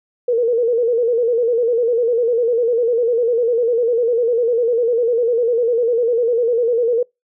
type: tone with vibrato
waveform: sine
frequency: 472.4 Hz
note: A#4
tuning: 23 cents sharp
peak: -13 dBFS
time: 0.28-7.03 s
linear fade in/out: 5 ms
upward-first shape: square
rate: 10 Hz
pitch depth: 65 cents each way
effects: noise-tail reverb RT60 0.2 s tail -26 dB re dry